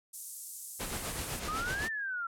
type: high-pass noise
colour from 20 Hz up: pink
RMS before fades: -41 dBFS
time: 0.13-1.4 s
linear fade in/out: 10 ms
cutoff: 7800 Hz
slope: 24 dB/octave
type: noise with tremolo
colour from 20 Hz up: pink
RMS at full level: -36 dBFS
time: 0.79-1.89 s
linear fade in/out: 20 ms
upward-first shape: sine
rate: 7.9 Hz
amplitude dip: 50%
type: exponential two-way sweep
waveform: sine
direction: up then down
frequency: 1200 to 1818 to 1345 Hz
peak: -33 dBFS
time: 1.48-2.27 s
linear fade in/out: 5 ms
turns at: 1.88 s
effects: low-pass 12000 Hz 12 dB/octave